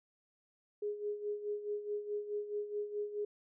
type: tone with tremolo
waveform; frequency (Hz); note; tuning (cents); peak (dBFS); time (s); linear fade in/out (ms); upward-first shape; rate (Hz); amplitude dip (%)
sine; 415.3; G#4; 0; -33; 0.82-3.25; 5; sine; 4.7; 70
effects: none